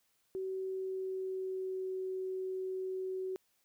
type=tone with pitch glide; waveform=sine; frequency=379.2 to 375.5 Hz; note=F#4 to F#4; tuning=+43 to +26 cents; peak=-35 dBFS; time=0.35-3.36 s; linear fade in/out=0 ms; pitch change=-17 cents; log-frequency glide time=0.66-1.94 s; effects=white hiss -75 dBFS RMS until 3.64 s